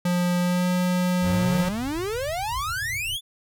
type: tone with pitch glide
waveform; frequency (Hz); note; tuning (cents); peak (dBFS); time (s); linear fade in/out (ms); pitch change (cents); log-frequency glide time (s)
square; 177.3 to 180.4; F3 to F#3; +26 to -44; -21; 0.05-1.69; 5; +30; 0.4-0.68
type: low-pass noise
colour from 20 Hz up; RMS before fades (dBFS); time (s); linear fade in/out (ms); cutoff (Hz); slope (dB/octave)
white; -38; 1.21-3.17; 20; 130; 96
type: exponential sweep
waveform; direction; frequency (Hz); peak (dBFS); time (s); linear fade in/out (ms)
45% pulse; up; 78.9 to 3555; -26; 1.22-3.21; 50
effects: none